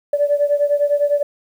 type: beating tone pair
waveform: sine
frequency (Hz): 577 / 586.9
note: D5 / D5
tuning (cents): -31 / -1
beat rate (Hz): 9.9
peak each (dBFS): -15 / -18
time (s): 0.13-1.23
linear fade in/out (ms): 5
effects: tanh soft clip ceiling -6 dBFS + 8-bit